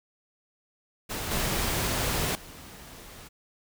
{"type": "noise with level steps", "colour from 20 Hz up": "pink", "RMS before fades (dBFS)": [-33, -28, -46], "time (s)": [1.09, 3.29], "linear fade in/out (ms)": 20, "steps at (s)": [1.31, 2.35], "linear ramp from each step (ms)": 2, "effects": []}